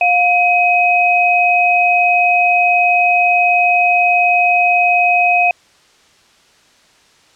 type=tone pair together; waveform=sine; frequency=709.4 / 2528 Hz; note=F5 / D#7; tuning=+27 / +27 cents; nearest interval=octave + minor seventh; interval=2200 cents; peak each=-12 dBFS; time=0.01-5.51 s; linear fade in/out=2 ms; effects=white hiss -50 dBFS RMS until 7.35 s + low-pass 6000 Hz 12 dB/octave